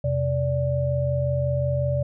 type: tone cluster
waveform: sine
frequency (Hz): 85.6 / 131.1 / 581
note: F2 / C3 / D5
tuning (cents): -34 / +4 / -19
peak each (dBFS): -29 / -23 / -25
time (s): 0.04-2.03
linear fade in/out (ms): 5
effects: none